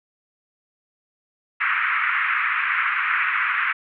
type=band-pass noise; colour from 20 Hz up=pink; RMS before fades=-22 dBFS; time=1.6-3.73 s; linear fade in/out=10 ms; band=1200 to 2400 Hz; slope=48 dB/octave; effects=none